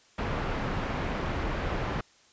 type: low-pass noise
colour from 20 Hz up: pink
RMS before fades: -31 dBFS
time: 0.18-2.01 s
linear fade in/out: 5 ms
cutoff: 2000 Hz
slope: 12 dB/octave
effects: white hiss -60 dBFS RMS until 2.32 s + resampled to 16000 Hz